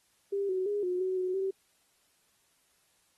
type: tone with pitch steps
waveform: sine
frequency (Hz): 398.2 / 373.3 / 410.8 / 361 / 373.7 / 368.2 / 384.9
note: G4 / F#4 / G#4 / F#4 / F#4 / F#4 / G4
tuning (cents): +27 / +15 / -19 / -43 / +17 / -8 / -32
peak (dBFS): -28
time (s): 0.32-1.51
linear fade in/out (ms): 10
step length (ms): 170
effects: white hiss -70 dBFS RMS until 3.17 s + AAC 32 kbps